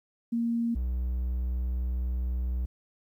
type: tone pair in turn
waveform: sine / triangle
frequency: 233.1 / 61.97 Hz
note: A#3 / B1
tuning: 0 / +7 cents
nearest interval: octave + major seventh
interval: 2293 cents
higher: first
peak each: -25 dBFS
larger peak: neither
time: 0.32-0.75 / 0.75-2.66 s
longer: second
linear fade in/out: 10 ms
effects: 11-bit